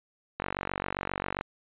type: click train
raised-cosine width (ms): 0.5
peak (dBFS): -15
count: 49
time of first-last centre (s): 0.4-1.411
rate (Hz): 47.5
effects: resampled to 8000 Hz